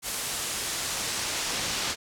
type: noise with band-pass filter sweep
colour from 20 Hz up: brown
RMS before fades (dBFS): -31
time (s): 0.02-1.96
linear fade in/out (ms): 50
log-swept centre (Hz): 9800 to 5600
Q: 0.86
effects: none